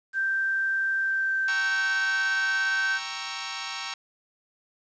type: tone with pitch glide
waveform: sine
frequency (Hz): 1568 to 1550.9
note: G6 to G6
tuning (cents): 0 to -19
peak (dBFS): -23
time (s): 0.13-3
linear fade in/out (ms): 50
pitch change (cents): -19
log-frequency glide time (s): 0.99-1.83
type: chord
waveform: 10% pulse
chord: G diminished seventh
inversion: none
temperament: equal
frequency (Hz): 784 / 932.3 / 1108.7 / 1318.5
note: G5 / Bb5 / Db6 / Fb6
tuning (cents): 0 / 0 / 0 / 0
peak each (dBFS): -31 / -29 / -28 / -29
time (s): 1.48-3.94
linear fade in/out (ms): 2
effects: resampled to 16000 Hz + 9-bit